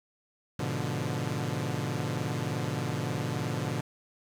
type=chord; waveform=sawtooth; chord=G# diminished seventh; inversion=none; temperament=equal with one note detuned; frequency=104.37 / 123.47 / 146.83 / 174.61 Hz; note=G#2 / B2 / D3 / F3; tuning=+9 / 0 / 0 / 0 cents; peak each=-33 / -30 / -30 / -34 dBFS; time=0.59-3.81 s; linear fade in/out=5 ms; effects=low-pass 10000 Hz 12 dB/octave + 9-bit